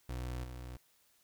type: tone with level steps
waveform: 30% pulse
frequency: 62 Hz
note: B1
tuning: 7 cents sharp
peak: -35 / -41 dBFS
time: 0.09-0.77 s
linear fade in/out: 5 ms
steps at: 0.44 s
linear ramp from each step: 5 ms
effects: white hiss -70 dBFS RMS until 1.23 s